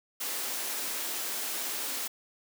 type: high-pass noise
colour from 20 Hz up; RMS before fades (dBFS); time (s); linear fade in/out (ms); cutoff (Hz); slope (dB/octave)
white; -34; 0.2-2.08; 10; 220; 48
effects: none